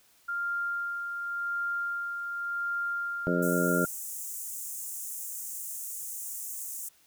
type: tone with tremolo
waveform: sine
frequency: 1396.9 Hz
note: F6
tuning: in tune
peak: -28 dBFS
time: 0.28-3.86 s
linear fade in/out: 10 ms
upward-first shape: sine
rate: 0.9 Hz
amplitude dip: 40%
type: harmonic tone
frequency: 87.6 Hz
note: F2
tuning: 6 cents sharp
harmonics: 2 / 3 / 4 / 5 / 6 / 7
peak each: -29 / -31 / -32 / -33 / -34 / -34 dBFS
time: 3.27-3.85 s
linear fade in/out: 0 ms
type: high-pass noise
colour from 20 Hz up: pink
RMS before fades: -38 dBFS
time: 3.42-6.89 s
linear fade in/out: 10 ms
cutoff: 6700 Hz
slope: 48 dB/octave
effects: white hiss -63 dBFS RMS until 7.06 s